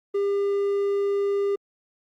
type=tone; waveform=triangle; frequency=400.9 Hz; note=G4; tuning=39 cents sharp; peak=-19 dBFS; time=0.14-1.56 s; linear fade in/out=10 ms; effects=Opus 32 kbps